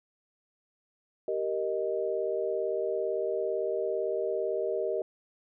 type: chord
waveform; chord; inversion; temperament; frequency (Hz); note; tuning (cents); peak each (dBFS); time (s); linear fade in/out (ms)
sine; Eb major; first; just; 388.9 / 466.7 / 622.3; G4 / Bb4 / Eb5; -14 / +2 / 0; -32; 1.28-5.02; 2
effects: none